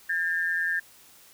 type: tone pair together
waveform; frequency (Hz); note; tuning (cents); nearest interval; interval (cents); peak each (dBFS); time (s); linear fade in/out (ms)
sine; 1621 / 1791.6; G#6 / A6; -42 / +31; major second; 173; -27; 0.09-0.8; 10
effects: white hiss -54 dBFS RMS until 1.33 s